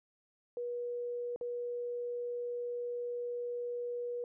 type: tone with dropouts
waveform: sine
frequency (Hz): 483.1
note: B4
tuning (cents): -38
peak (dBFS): -35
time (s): 0.57-4.24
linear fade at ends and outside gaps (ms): 1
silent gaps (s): 1.361-1.411
effects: none